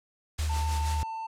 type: noise with tremolo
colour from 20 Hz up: white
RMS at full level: -35 dBFS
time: 0.38-1.03 s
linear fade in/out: 10 ms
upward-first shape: sine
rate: 6.3 Hz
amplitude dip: 50%
type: tone with vibrato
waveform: sine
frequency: 75.4 Hz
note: D2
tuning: 46 cents sharp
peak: -26 dBFS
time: 0.39-1.03 s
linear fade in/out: 0 ms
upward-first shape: sine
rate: 4.2 Hz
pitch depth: 28 cents each way
type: tone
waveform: triangle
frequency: 893 Hz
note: A5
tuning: 25 cents sharp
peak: -31 dBFS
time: 0.49-1.27 s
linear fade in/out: 10 ms
effects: low-pass 8000 Hz 12 dB/octave